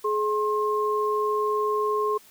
sine tone pair together, 423.3 / 1066.6 Hz, G#4 / C6, +33 / +33 cents, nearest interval octave + major third, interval 1600 cents, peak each -24 / -25 dBFS, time 0.04-2.18 s, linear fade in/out 10 ms, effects white hiss -53 dBFS RMS until 2.3 s

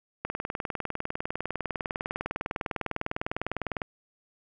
click train, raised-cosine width 0.5 ms, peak -15 dBFS, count 72, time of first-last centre 0.25-3.818 s, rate 19.9 Hz, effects none

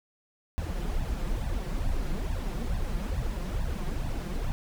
brown noise with flanger, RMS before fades -30 dBFS, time 0.58-4.52 s, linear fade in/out 0 ms, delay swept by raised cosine 1.1 to 5.8 ms, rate 2.3 Hz, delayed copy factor +0.8, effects none

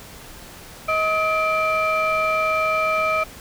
sine tone cluster, 633 / 1271 / 2357 Hz, D#5 / D#6 / D7, +30 / +36 / +6 cents, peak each -21 / -20 / -22 dBFS, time 0.88-3.24 s, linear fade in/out 10 ms, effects tanh soft clip ceiling -13 dBFS + pink hiss -41 dBFS RMS until 3.4 s

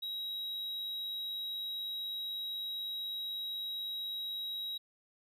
triangle tone, 3837 Hz, A#7, 49 cents sharp, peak -35 dBFS, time 0.02-4.78 s, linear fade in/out 10 ms, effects none

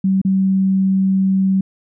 sine tone with dropouts, 191.5 Hz, G3, 40 cents flat, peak -12 dBFS, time 0.04-1.61 s, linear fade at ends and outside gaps 5 ms, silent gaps 0.216-0.249 s, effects none

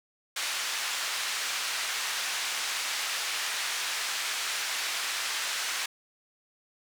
pink band-pass noise, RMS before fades -32 dBFS, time 0.36-5.86 s, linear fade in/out 5 ms, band 1500 to 7900 Hz, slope 12 dB/octave, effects none

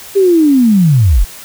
sine linear sweep, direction down, 403 to 32.7 Hz, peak -5 dBFS, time 0.15-1.25 s, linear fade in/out 20 ms, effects white hiss -32 dBFS RMS until 1.44 s

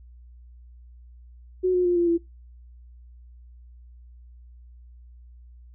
sine tone with pitch steps, 368.2 / 360.4 / 352.8 / 345.3 / 338 Hz, F#4 / F#4 / F4 / F4 / E4, -8 / -45 / +18 / -20 / +43 cents, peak -18 dBFS, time 1.63-2.18 s, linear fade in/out 20 ms, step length 110 ms, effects noise-tail reverb RT60 0.2 s tail -22 dB re dry + added 60 Hz sine -45 dBFS peak until 5.74 s

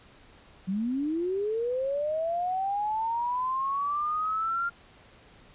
sine linear sweep, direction up, 180 to 1400 Hz, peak -26 dBFS, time 0.67-4.7 s, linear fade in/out 20 ms, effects pink hiss -55 dBFS RMS until 5.54 s + resampled to 8000 Hz

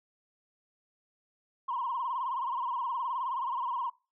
sine tone with vibrato, 1004 Hz, B5, 28 cents sharp, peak -29 dBFS, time 1.68-3.9 s, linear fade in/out 10 ms, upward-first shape sine, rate 19 Hz, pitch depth 130 cents each way, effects noise-tail reverb RT60 0.3 s tail -23 dB re dry + tanh soft clip ceiling -25 dBFS

